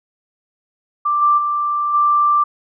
sine tone with level steps, 1178 Hz, D6, 5 cents sharp, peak -14 / -10 / -16 / -11 dBFS, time 1.05-2.44 s, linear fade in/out 10 ms, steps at 1.21 / 1.37 / 1.93 s, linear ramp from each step 20 ms, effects none

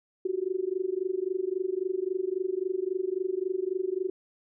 sine tone with amplitude modulation, 373.3 Hz, F#4, 15 cents sharp, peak -23 dBFS, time 0.25-4.1 s, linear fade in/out 5 ms, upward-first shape sine, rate 23.7 Hz, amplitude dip 95%, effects none

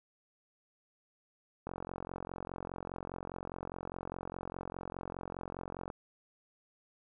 click train, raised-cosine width 1 ms, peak -26 dBFS, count 191, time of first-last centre 1.67-5.902 s, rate 44.9 Hz, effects none

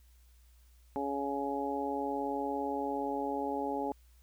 harmonic tone, 139.8 Hz, C#3, 15 cents sharp, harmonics 2 / 3 / 4 / 5 / 6, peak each -37 / -38 / -40 / -43 / -36 dBFS, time 0.96-3.92 s, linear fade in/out 0 ms, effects added 60 Hz sine -58 dBFS peak until 4.22 s + white hiss -70 dBFS RMS until 4.22 s

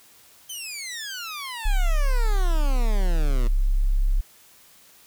15% pulse exponential sweep, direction down, 3136 to 115 Hz, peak -25 dBFS, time 0.49-3.48 s, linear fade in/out 10 ms
sine tone, 33.79 Hz, C#1, 43 cents flat, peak -17 dBFS, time 1.65-4.21 s, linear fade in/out 10 ms
effects white hiss -53 dBFS RMS until 5.06 s

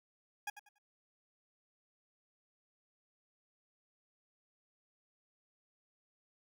20% pulse tone with echo, 826 Hz, G#5, 10 cents flat, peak -32 dBFS, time 0.47-0.5 s, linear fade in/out 5 ms, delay 95 ms, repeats 3, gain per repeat -12 dB, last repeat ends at 0.785 s, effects none

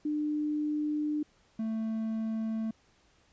sine / triangle tone pair in turn, 300 / 221.7 Hz, D4 / A3, +37 / +13 cents, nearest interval perfect fourth, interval 524 cents, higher first, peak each -28 / -28 dBFS, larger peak neither, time 0.05-1.23 / 1.59-2.71 s, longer first, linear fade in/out 5 ms, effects pink hiss -66 dBFS RMS until 3.32 s + resampled to 16000 Hz

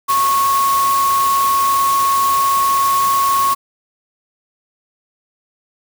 sine tone in noise, 1100 Hz, C#6, 14 cents flat, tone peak -12 dBFS, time 0.08-3.55 s, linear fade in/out 20 ms, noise white, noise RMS -24 dBFS, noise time 0.08-3.55 s, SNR +9 dB, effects none

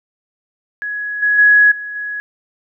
sine tone with level steps, 1676 Hz, G#6, 15 cents sharp, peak -20 / -11 / -6 / -24 / -21 dBFS, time 0.82-2.2 s, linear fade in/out 0 ms, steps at 1.22 / 1.38 / 1.71 / 1.95 s, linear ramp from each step 10 ms, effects none

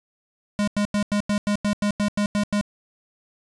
square tone bursts, 206 Hz, G#3, 14 cents flat, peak -20 dBFS, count 12, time 0.59-2.611 s, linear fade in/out 0 ms, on 85 ms, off 91 ms, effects resampled to 22050 Hz + 9-bit

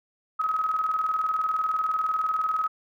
sine tone with tremolo, 1273 Hz, D#6, 39 cents sharp, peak -21 dBFS, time 0.39-2.68 s, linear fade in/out 10 ms, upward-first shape square, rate 20 Hz, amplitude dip 50%, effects none

